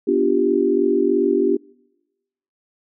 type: chord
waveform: sine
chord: G dominant seventh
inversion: first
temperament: equal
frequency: 246.9 / 293.7 / 349.2 / 392 Hz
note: B3 / D4 / F4 / G4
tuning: 0 / 0 / 0 / 0 cents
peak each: -23 / -21 / -20 / -18 dBFS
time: 0.07-1.57 s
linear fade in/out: 10 ms
effects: noise-tail reverb RT60 1.0 s tail -26 dB re dry